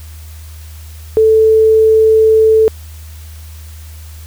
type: tone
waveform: sine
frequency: 440 Hz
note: A4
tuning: in tune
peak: -5 dBFS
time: 1.17-2.68 s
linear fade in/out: 0 ms
effects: added 78 Hz sine -29 dBFS peak until 4.26 s + white hiss -41 dBFS RMS until 4.26 s